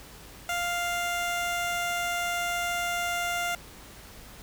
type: tone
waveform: 15% pulse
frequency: 698.5 Hz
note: F5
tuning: in tune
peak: -21 dBFS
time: 0.49-3.55 s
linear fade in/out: 2 ms
effects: added 50 Hz sine -53 dBFS peak until 4.42 s + pink hiss -48 dBFS RMS until 4.42 s